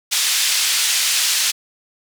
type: band-pass noise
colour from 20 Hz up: pink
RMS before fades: -18 dBFS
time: 0.11-1.52 s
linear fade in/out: 20 ms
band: 3100 to 9400 Hz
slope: 12 dB/octave
effects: none